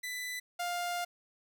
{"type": "tone pair in turn", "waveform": "sawtooth", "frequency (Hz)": [1994, 702.7], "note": ["B6", "F5"], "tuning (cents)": [16, 10], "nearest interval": "octave + tritone", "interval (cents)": 1806, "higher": "first", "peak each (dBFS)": [-33, -29], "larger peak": "second", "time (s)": [[0.03, 0.4], [0.59, 1.05]], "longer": "second", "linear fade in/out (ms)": 10, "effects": []}